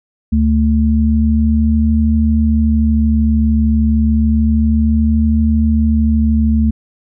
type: tone pair together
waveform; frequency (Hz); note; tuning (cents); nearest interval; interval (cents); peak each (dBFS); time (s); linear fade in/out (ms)
sine; 74 / 221.7; D2 / A3; +14 / +13; octave + perfect fifth; 1899; -12; 0.32-6.71; 10
effects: none